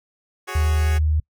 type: chord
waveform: 10% pulse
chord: F# suspended second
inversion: none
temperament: equal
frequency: 370 / 415.3 / 554.4 Hz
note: F#4 / G#4 / C#5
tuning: 0 / 0 / 0 cents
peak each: -24 / -25 / -28 dBFS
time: 0.47-0.99 s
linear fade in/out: 20 ms
type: tone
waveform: sine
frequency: 76.9 Hz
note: D#2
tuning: 20 cents flat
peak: -16 dBFS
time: 0.55-1.2 s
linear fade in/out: 5 ms
effects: noise-tail reverb RT60 0.1 s tail -26 dB re dry